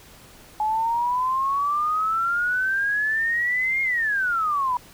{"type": "exponential two-way sweep", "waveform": "sine", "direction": "up then down", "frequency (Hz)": [847, 2147, 965], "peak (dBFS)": -20, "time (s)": [0.6, 4.77], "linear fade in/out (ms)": 2, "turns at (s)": 3.82, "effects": ["pink hiss -48 dBFS RMS until 4.93 s"]}